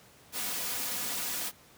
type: noise with comb filter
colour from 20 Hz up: white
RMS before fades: -34 dBFS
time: 0.32-1.52 s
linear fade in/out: 50 ms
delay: 4.1 ms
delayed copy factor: +0.5
effects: pink hiss -57 dBFS RMS until 1.77 s + high-pass 80 Hz 12 dB/octave